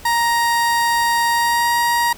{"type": "tone with pitch glide", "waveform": "30% pulse", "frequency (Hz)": [937, 946.2], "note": ["A#5", "A#5"], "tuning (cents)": [9, 26], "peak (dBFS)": -12, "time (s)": [0.05, 2.13], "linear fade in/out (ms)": 5, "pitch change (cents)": 17, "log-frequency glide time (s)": [1.3, 1.73], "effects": ["pink hiss -41 dBFS RMS until 2.17 s"]}